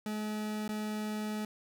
40% pulse tone with dropouts, 213 Hz, G#3, 44 cents sharp, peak -33 dBFS, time 0.06-1.45 s, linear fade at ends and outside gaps 2 ms, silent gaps 0.679-0.69 s, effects none

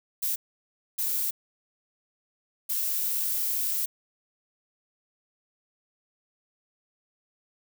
violet noise bursts at uneven times, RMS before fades -28 dBFS, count 3, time 0.22-0.36 / 0.98-1.31 / 2.69-3.86 s, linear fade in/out 10 ms, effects none

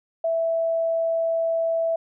sine tone, 659.3 Hz, E5, in tune, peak -20 dBFS, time 0.24-1.96 s, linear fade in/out 5 ms, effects none

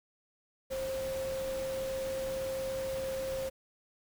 sine tone in noise, 531 Hz, C5, 25 cents sharp, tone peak -33 dBFS, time 0.7-3.5 s, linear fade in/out 20 ms, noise pink, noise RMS -44 dBFS, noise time 0.7-3.5 s, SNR +8 dB, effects none

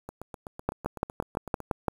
two click trains, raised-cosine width 1 ms, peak -24 / -11 dBFS, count 13 / 8, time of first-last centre 0.09-1.603 / 0.69-1.883 s, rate 7.93 / 5.87 Hz, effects 7-bit

